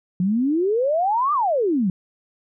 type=exponential two-way sweep; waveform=sine; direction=up then down; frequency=174.3 to 1223 to 174.3 Hz; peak=-17 dBFS; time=0.2-1.9 s; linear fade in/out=2 ms; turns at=1.33 s; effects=none